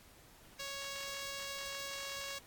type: tone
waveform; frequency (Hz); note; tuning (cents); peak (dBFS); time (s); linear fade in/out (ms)
5% pulse; 554.4; C#5; 0; -29; 0.59-2.39; 10
effects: pink hiss -60 dBFS RMS until 2.46 s + AAC 64 kbps